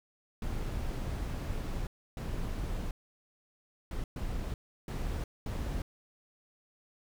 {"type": "noise bursts at uneven times", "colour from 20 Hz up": "brown", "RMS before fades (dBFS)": -35, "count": 6, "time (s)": [[0.42, 1.87], [2.17, 2.91], [3.91, 4.04], [4.16, 4.54], [4.88, 5.24], [5.46, 5.82]], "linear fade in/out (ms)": 2, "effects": []}